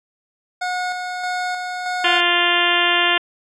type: tone with tremolo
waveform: 25% pulse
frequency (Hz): 726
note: F#5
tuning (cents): -33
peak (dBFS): -17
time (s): 0.61-2.21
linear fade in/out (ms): 10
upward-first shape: square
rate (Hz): 1.6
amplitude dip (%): 35
type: harmonic tone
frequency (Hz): 349.2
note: F4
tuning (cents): 0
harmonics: 1 / 2 / 3 / 4 / 5 / 6 / 7 / 8 / 9 / 10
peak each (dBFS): -26 / -24 / -24 / -25 / -21 / -25 / -26 / -21 / -22 / -26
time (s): 2.04-3.18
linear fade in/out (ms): 5
effects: low-pass 6000 Hz 12 dB/octave